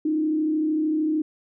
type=tone with frequency modulation; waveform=sine; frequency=310 Hz; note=D#4; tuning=6 cents flat; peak=-20 dBFS; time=0.05-1.22 s; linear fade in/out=5 ms; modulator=33.2 Hz; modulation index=0.46; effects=none